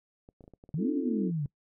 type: clicks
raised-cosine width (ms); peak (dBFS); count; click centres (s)
2; -37; 8; 0.289 / 0.408 / 0.44 / 0.479 / 0.537 / 0.639 / 0.691 / 0.743
type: exponential two-way sweep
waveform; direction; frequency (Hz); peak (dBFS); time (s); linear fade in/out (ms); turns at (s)
sine; up then down; 138.59 to 311.1 to 138.59; -28; 0.74-1.46; 2; 0.91
type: chord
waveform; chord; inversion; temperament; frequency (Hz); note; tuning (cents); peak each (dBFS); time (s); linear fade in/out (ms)
sine; F dominant seventh; second; equal; 261.6 / 311.1 / 349.2 / 440; C4 / Eb4 / F4 / A4; 0 / 0 / 0 / 0; -34 / -35 / -36 / -37; 0.77-1.32; 50
effects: noise-tail reverb RT60 0.1 s tail -23 dB re dry